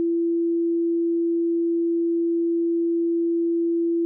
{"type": "tone", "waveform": "sine", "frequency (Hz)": 336.9, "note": "E4", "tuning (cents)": 38, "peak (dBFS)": -19, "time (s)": [0, 4.05], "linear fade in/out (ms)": 0, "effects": []}